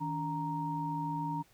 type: tone cluster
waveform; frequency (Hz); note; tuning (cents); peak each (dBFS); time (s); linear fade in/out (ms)
sine; 158.8 / 285.8 / 933; D#3 / D4 / A#5; +36 / -47 / +1; -37 / -39 / -35; 0-1.43; 20
effects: pink hiss -65 dBFS RMS until 1.53 s